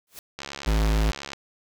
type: noise with exponential growth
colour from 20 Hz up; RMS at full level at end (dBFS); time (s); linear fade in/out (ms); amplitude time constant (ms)
white; -36; 0.07-0.19; 1; 25
type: click train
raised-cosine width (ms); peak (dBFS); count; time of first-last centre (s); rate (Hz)
0.2; -16; 67; 0.39-1.333; 70
type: tone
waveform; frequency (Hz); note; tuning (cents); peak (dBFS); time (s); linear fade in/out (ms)
square; 53.5; A1; -48; -20; 0.66-1.12; 20
effects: none